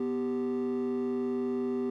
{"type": "tone pair together", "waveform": "triangle", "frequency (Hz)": [247.1, 392.2], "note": ["B3", "G4"], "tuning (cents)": [1, 1], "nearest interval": "minor sixth", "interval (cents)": 800, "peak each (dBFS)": -28, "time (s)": [0, 1.9], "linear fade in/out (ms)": 5, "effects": ["tanh soft clip ceiling -23 dBFS"]}